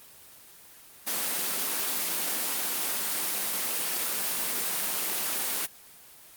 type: high-pass noise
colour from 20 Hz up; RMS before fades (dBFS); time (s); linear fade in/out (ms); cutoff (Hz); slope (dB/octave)
white; -29; 1.06-5.67; 20; 170; 48
effects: white hiss -51 dBFS RMS until 6.36 s + Opus 24 kbps